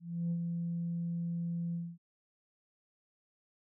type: tone with ADSR envelope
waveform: sine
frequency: 170.1 Hz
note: F3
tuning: 45 cents flat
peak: -28 dBFS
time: 0-1.98 s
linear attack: 310 ms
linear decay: 65 ms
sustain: -4 dB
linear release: 240 ms
effects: tanh soft clip ceiling -28 dBFS